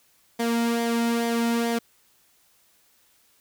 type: tone with flanger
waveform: sawtooth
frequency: 233.1 Hz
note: A#3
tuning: in tune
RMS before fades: -24 dBFS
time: 0.39-1.79 s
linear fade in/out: 10 ms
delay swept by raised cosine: 0.73 to 1.83 ms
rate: 2.3 Hz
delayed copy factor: -0.55
effects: white hiss -62 dBFS RMS until 3.4 s